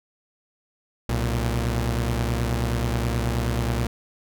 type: tone pair together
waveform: sawtooth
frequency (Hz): 62.96 / 116.54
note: B1 / A#2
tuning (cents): +34 / 0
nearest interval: major seventh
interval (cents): 1066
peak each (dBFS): -21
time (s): 1.09-3.87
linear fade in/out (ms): 0
effects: none